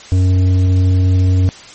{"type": "tone with tanh clipping", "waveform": "sine", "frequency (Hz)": 92.5, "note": "F#2", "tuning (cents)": 0, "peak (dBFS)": -10, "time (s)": [0.12, 1.49], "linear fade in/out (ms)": 0, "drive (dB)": 9, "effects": ["white hiss -36 dBFS RMS until 1.74 s", "MP3 32 kbps"]}